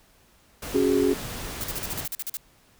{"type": "noise", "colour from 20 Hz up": "pink", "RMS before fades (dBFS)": -35, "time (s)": [0.62, 2.06], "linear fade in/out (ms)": 5}
{"type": "chord", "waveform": "sine", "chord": "C# suspended fourth", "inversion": "none", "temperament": "equal", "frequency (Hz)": [277.2, 370, 415.3], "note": ["C#4", "F#4", "G#4"], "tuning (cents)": [0, 0, 0], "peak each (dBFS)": -23, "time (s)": [0.74, 1.14], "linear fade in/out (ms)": 10}
{"type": "noise bursts", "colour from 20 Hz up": "blue", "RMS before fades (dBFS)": -31, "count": 11, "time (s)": [1.61, 2.369], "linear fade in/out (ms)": 0, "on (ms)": 29, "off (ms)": 44}
{"effects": ["pink hiss -59 dBFS RMS until 2.79 s"]}